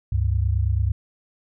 sine tone pair together, 70.33 / 99.4 Hz, C#2 / G2, +26 / +25 cents, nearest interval tritone, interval 599 cents, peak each -21 dBFS, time 0.12-0.92 s, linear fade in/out 5 ms, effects none

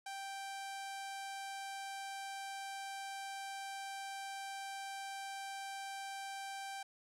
sawtooth tone with low-pass filter, 784 Hz, G5, in tune, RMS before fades -45 dBFS, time 0.06-6.83 s, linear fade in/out 5 ms, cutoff 9900 Hz, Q 1.1, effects none

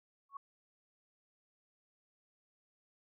sine tone with exponential growth, 1108.7 Hz, C#6, in tune, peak -38 dBFS, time 0.29-0.37 s, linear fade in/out 5 ms, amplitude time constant 17 ms, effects none

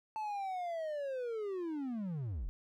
triangle linear sweep, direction down, 880 to 34.06 Hz, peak -34 dBFS, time 0.16-2.49 s, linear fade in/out 0 ms, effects none

